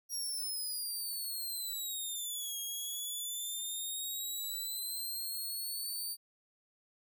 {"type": "exponential two-way sweep", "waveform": "10% pulse", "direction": "down then up", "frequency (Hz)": [5670, 3263, 4627], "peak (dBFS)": -30, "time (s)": [0.09, 6.17], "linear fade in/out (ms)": 50, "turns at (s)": 2.59, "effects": []}